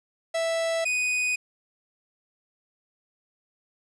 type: tone pair in turn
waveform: 45% pulse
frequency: 659.3 / 2489 Hz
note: E5 / D#7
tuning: 0 / 0 cents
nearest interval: octave + major seventh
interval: 2300 cents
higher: second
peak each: -24 / -23 dBFS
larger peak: second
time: 0.34-0.85 / 0.85-1.36 s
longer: neither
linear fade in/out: 10 ms
effects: resampled to 22050 Hz + 9-bit